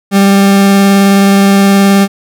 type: tone with vibrato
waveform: 40% pulse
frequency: 197.5 Hz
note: G3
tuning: 13 cents sharp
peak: -3 dBFS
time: 0.11-2.08 s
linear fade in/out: 50 ms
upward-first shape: sine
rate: 19 Hz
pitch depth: 10 cents each way
effects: none